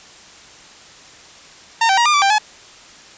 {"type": "tone with pitch steps", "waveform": "sawtooth", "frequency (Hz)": [913, 774, 947, 1204, 1162, 788, 851], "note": ["A#5", "G5", "A#5", "D6", "D6", "G5", "G#5"], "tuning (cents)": [-36, -22, 27, 43, -19, 9, 42], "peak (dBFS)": -8, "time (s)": [1.81, 2.384], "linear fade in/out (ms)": 5, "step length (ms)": 82, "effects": ["white hiss -42 dBFS RMS until 3.17 s", "resampled to 16000 Hz"]}